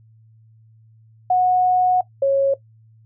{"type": "tone pair in turn", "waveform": "sine", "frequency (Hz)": [732, 548.4], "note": ["F#5", "C#5"], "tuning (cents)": [-19, -19], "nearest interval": "perfect fourth", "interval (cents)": 500, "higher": "first", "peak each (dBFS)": -13, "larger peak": "neither", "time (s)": [[1.3, 2.01], [2.22, 2.54]], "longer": "first", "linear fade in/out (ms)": 5, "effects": ["noise-tail reverb RT60 0.1 s tail -17 dB re dry", "added 111 Hz sine -48 dBFS peak until 3.05 s"]}